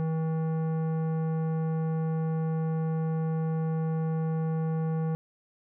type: tone with tanh clipping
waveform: sine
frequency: 160.4 Hz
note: E3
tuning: 47 cents flat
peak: -28 dBFS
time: 0-5.15 s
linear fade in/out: 0 ms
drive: 14 dB
effects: none